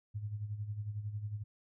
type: tone with tremolo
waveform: sine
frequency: 104.8 Hz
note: G#2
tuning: 16 cents sharp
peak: -34 dBFS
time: 0.14-1.44 s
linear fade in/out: 20 ms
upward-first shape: sine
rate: 11 Hz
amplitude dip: 65%
effects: none